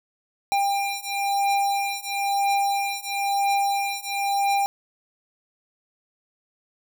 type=beating tone pair; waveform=square; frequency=797 / 798 Hz; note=G5 / G5; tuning=+28 / +31 cents; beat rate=1 Hz; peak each=-26 / -25 dBFS; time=0.52-4.66 s; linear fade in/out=0 ms; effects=none